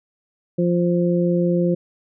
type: harmonic tone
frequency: 174.61 Hz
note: F3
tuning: in tune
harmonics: 1 / 2 / 3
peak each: -18 / -21 / -23 dBFS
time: 0.58-1.75 s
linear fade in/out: 10 ms
effects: none